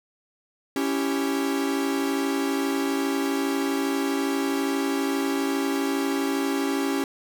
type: chord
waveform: 45% pulse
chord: C# diminished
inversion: none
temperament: equal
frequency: 277.2 / 329.6 / 392 Hz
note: C#4 / E4 / G4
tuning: 0 / 0 / 0 cents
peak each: -25 / -31 / -29 dBFS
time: 0.76-7.04 s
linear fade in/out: 2 ms
effects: none